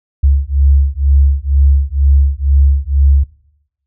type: beating tone pair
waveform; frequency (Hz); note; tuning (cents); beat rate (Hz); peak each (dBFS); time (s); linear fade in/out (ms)
sine; 68.5 / 70.6; C#2 / C#2; -20 / +32; 2.1; -11; 0.23-3.24; 10
effects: noise-tail reverb RT60 0.8 s tail -19 dB re dry